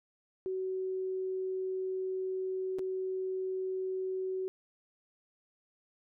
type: tone with dropouts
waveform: sine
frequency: 375.8 Hz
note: F#4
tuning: 27 cents sharp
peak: -32 dBFS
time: 0.46-4.48 s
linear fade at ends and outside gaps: 0 ms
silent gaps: 2.786-2.792 s
effects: none